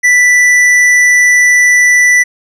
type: tone with hard clipping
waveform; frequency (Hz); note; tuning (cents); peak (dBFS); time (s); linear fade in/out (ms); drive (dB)
triangle; 1975.5; B6; 0; -6; 0.03-2.24; 20; 12
effects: none